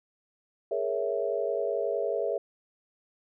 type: chord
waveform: sine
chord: A# half-diminished seventh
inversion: third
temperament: equal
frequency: 415.3 / 466.2 / 554.4 / 659.3 Hz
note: G#4 / A#4 / C#5 / E5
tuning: 0 / 0 / 0 / 0 cents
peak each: -32 dBFS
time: 0.71-2.38 s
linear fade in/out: 5 ms
effects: none